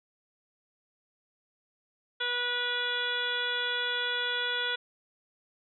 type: harmonic tone with a mistuned harmonic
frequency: 487.3 Hz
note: B4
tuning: 23 cents flat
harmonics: 1 / 2 / 3 / 4 / 5 / 6 / 7 / 8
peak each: -39 / -41 / -32 / -40 / -42 / -42 / -32 / -44 dBFS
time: 2.2-4.76 s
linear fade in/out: 10 ms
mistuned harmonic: 6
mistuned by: -19 cents
effects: none